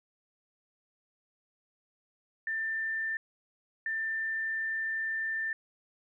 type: tone bursts at uneven times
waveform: sine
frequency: 1786 Hz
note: A6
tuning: 25 cents sharp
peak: -30 dBFS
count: 2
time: 2.47-3.17 / 3.86-5.53 s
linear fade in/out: 2 ms
effects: none